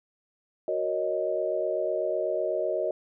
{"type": "chord", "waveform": "sine", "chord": "D# minor seventh", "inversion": "first", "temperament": "equal", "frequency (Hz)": [370, 466.2, 554.4, 622.3], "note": ["F#4", "A#4", "C#5", "D#5"], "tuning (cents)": [0, 0, 0, 0], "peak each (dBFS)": [-32, -33, -32, -28], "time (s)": [0.68, 2.91], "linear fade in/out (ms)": 2, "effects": []}